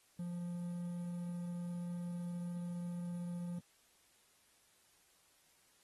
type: tone with quantisation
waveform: triangle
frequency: 174.61 Hz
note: F3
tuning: in tune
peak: -37 dBFS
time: 0.19-3.59 s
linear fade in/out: 5 ms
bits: 11
effects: white hiss -70 dBFS RMS until 5.83 s + AAC 32 kbps